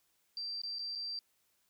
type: tone with dropouts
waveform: sine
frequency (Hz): 4699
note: D8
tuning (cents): 0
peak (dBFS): -37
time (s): 0.37-1.19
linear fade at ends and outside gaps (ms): 1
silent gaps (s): 0.617-0.635 / 0.786-0.792 / 0.952-0.956
effects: white hiss -75 dBFS RMS until 1.69 s